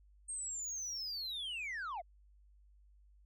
sine linear sweep, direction down, 8600 to 622.3 Hz, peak -36 dBFS, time 0.28-2.02 s, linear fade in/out 20 ms, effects tanh soft clip ceiling -38 dBFS + added 50 Hz sine -61 dBFS peak until 3.25 s

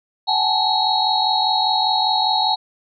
sine tone cluster, 752 / 832 / 877 / 3876 / 4279 Hz, F#5 / G#5 / A5 / B7 / C8, +28 / +3 / -6 / -33 / +38 cents, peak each -22 dBFS, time 0.27-2.56 s, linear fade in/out 20 ms, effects none

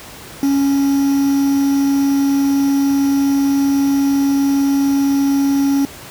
triangle tone with quantisation, 277.2 Hz, C#4, in tune, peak -10 dBFS, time 0.43-5.85 s, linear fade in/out 0 ms, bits 5, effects pink hiss -35 dBFS RMS until 6.1 s + high-pass 60 Hz 12 dB/octave

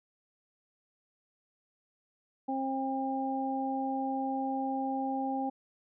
harmonic tone, 267.2 Hz, C4, 36 cents sharp, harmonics 1 / 2 / 3, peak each -33 / -40 / -33 dBFS, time 2.48-5.5 s, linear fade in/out 10 ms, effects none

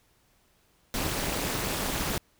pink noise with amplitude modulation, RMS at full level -26 dBFS, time 0.94-2.18 s, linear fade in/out 2 ms, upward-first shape sine, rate 236 Hz, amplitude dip 100%, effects pink hiss -66 dBFS RMS until 2.39 s

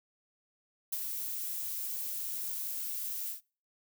violet noise with ADSR envelope, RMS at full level -32 dBFS, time 0.92-3.41 s, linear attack 9 ms, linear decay 30 ms, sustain -5 dB, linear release 120 ms, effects noise-tail reverb RT60 0.4 s tail -26 dB re dry

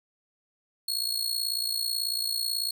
sawtooth tone with amplitude modulation, 4326 Hz, C#8, 43 cents flat, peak -21 dBFS, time 0.88-2.71 s, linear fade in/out 5 ms, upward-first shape sine, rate 58.2 Hz, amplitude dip 75%, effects none

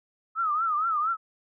sine tone with vibrato, 1271 Hz, D#6, 36 cents sharp, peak -23 dBFS, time 0.35-1.17 s, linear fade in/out 50 ms, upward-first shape triangle, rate 4.3 Hz, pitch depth 150 cents each way, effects none

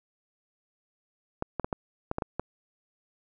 clicks, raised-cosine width 1 ms, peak -15 dBFS, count 8, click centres 1.424 / 1.597 / 1.645 / 1.728 / 2.114 / 2.184 / 2.222 / 2.396 s, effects none

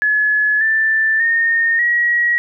sine tone with pitch steps, 1704 / 1769.2 / 1836.9 / 1907.2 Hz, G#6 / A6 / A#6 / A#6, +44 / +9 / -26 / +39 cents, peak -12 dBFS, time 0.02-2.38 s, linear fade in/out 0 ms, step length 590 ms, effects none

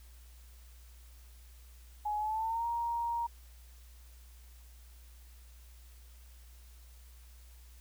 sine tone with pitch glide, 840 to 937.4 Hz, G#5 to A#5, +19 to +9 cents, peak -31 dBFS, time 2.05-3.27 s, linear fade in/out 10 ms, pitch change +190 cents, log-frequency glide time 2.17-2.66 s, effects added 60 Hz sine -52 dBFS peak until 7.8 s + white hiss -63 dBFS RMS until 7.8 s

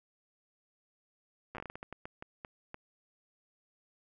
slowing click train, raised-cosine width 0.5 ms, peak -27 dBFS, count 15, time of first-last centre 1.55-2.744 s, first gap 8 ms, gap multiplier 1.32, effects none

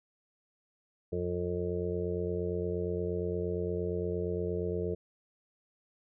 harmonic tone, 88.6 Hz, F2, 25 cents sharp, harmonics 1 / 2 / 4 / 5 / 6 / 7, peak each -37 / -38 / -37 / -34 / -44 / -44 dBFS, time 1.12-4.95 s, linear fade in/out 10 ms, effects none

